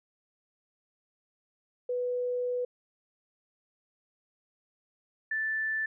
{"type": "tone pair in turn", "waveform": "sine", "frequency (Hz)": [493.9, 1760.1], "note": ["B4", "A6"], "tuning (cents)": [0, 0], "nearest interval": "octave + minor seventh", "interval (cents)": 2200, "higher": "second", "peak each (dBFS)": -28, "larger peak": "neither", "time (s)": [[1.89, 2.65], [5.31, 5.86]], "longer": "first", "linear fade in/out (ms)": 5, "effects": []}